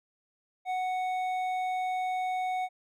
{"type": "tone with hard clipping", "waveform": "triangle", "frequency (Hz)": 740, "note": "F#5", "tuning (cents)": 0, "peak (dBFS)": -30, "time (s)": [0.65, 2.69], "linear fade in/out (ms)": 50, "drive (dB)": 11, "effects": []}